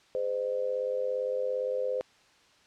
sine tone with amplitude modulation, 513 Hz, C5, 34 cents flat, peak -24 dBFS, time 0.15-2.01 s, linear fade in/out 0 ms, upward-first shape sine, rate 97.5 Hz, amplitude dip 80%, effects white hiss -61 dBFS RMS until 2.66 s + low-pass 5000 Hz 12 dB/octave

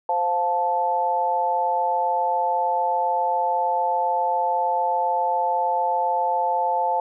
sine tone cluster, 521 / 703 / 876 Hz, C5 / F5 / A5, -7 / +11 / -8 cents, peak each -27 / -25 / -21 dBFS, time 0.09-7 s, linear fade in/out 2 ms, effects none

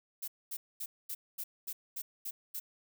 violet noise bursts, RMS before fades -39 dBFS, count 9, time 0.22-2.6 s, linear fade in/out 10 ms, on 60 ms, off 230 ms, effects none

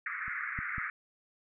white band-pass noise, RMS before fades -37 dBFS, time 0.06-0.9 s, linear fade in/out 2 ms, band 1200 to 2200 Hz, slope 96 dB/octave
clicks, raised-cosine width 5 ms, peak -37 / -27 / -28 dBFS, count 3, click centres 0.281 / 0.589 / 0.782 s
effects none

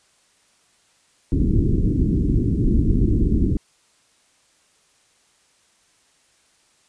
pink low-pass noise, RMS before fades -18 dBFS, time 1.32-3.57 s, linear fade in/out 2 ms, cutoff 360 Hz, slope 48 dB/octave, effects white hiss -60 dBFS RMS until 6.88 s + resampled to 22050 Hz

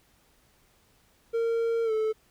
triangle tone with pitch glide, 460 to 436.4 Hz, A#4 to A4, -23 to -14 cents, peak -22 dBFS, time 1.33-2.13 s, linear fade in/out 20 ms, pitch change -91 cents, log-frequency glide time 1.84-1.92 s, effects pink hiss -64 dBFS RMS until 2.3 s

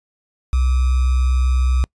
sine tone with sample-and-hold, 63.9 Hz, C2, 40 cents flat, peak -13 dBFS, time 0.53-1.84 s, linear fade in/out 0 ms, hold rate 1225 Hz, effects noise-tail reverb RT60 0.1 s tail -26 dB re dry + resampled to 22050 Hz

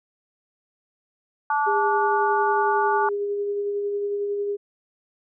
harmonic tone, 290.5 Hz, D4, 19 cents flat, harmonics 3 / 4 / 5, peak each -21 / -26 / -27 dBFS, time 1.5-3.09 s, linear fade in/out 2 ms
sine tone with tremolo, 406.8 Hz, G#4, 36 cents flat, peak -22 dBFS, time 1.66-4.57 s, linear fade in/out 20 ms, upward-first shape sine, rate 11 Hz, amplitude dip 25%
effects none

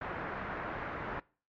white low-pass noise, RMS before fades -39 dBFS, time 0.01-1.2 s, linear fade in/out 5 ms, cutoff 1700 Hz, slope 24 dB/octave, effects noise-tail reverb RT60 0.4 s tail -23 dB re dry + MP3 48 kbps

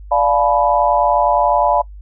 sine chord, B half-diminished seventh, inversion first, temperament equal with one note detuned, 587.3 / 698.5 / 859.4 / 987.8 Hz, D5 / F5 / A5 / B5, 0 / 0 / -41 / 0 cents, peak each -17 dBFS, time 0.11-1.82 s, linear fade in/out 10 ms, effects noise-tail reverb RT60 0.1 s tail -23 dB re dry + added 50 Hz sine -32 dBFS peak until 2.01 s

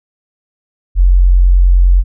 sine tone, 44.88 Hz, F1, 48 cents sharp, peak -4 dBFS, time 0.95-2.04 s, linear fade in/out 50 ms, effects none

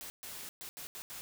white noise bursts at uneven times, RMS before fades -45 dBFS, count 6, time 0.01-0.1 / 0.23-0.49 / 0.61-0.69 / 0.77-0.87 / 0.95-1.02 / 1.1-1.21 s, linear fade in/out 0 ms, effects none

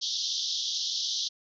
pink band-pass noise, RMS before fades -31 dBFS, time 0.01-1.29 s, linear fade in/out 20 ms, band 3200 to 6100 Hz, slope 96 dB/octave, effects none

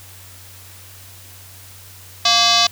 sine tone with frequency modulation, 226 Hz, A3, 47 cents sharp, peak -11 dBFS, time 2.25-2.67 s, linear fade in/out 5 ms, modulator 928 Hz, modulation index 5.6, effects added 94 Hz sine -43 dBFS peak until 2.71 s + white hiss -42 dBFS RMS until 2.71 s

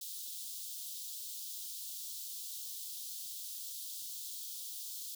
white high-pass noise, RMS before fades -44 dBFS, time 0.01-5.15 s, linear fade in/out 5 ms, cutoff 3300 Hz, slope 48 dB/octave, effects none

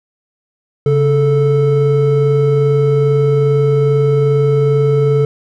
triangle tone pair together, 138.59 / 438.2 Hz, C#3 / A4, 0 / -7 cents, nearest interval octave + minor sixth, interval 1993 cents, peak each -10 dBFS, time 0.86-5.25 s, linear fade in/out 2 ms, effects none

